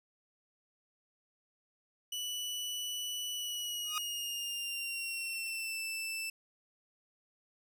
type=tone with pitch glide; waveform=sawtooth; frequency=2960 to 2652 Hz; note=F#7 to E7; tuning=0 to +10 cents; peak=-33 dBFS; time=2.12-6.3 s; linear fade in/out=5 ms; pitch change=-190 cents; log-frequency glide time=3.34-5.81 s
type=tone with exponential growth; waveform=sawtooth; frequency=1244.5 Hz; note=D#6; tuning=in tune; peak=-27 dBFS; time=3.84-3.98 s; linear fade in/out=1 ms; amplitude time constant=29 ms
effects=none